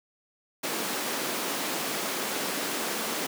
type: high-pass noise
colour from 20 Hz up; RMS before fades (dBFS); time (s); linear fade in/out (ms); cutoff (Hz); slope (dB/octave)
pink; -31; 0.63-3.27; 10; 220; 24
effects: none